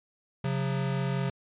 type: tone pair together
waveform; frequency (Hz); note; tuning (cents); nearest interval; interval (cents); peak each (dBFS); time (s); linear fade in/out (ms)
square; 135.1 / 180.34; C#3 / F#3; -44 / -44; perfect fourth; 500; -29 / -33; 0.44-1.3; 5
effects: resampled to 8000 Hz